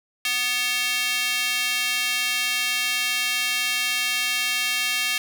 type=tone with high-pass filter; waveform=square; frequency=246.9 Hz; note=B3; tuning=in tune; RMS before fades=-24 dBFS; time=0.25-5.18 s; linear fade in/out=2 ms; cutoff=2500 Hz; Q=1.9; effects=none